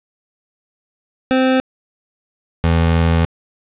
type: tone pair in turn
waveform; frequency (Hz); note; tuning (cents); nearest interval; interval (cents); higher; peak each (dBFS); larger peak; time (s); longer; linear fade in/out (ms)
25% pulse; 260 / 82.97; C4 / E2; -11 / +12; octave + minor sixth; 1977; first; -8; neither; 1.31-1.6 / 2.64-3.25; second; 0
effects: resampled to 8000 Hz + 8-bit